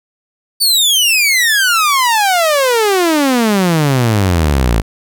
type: exponential sweep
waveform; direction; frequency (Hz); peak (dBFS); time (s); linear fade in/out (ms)
sawtooth; down; 4613 to 52.2; -6; 0.6-4.82; 20
effects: none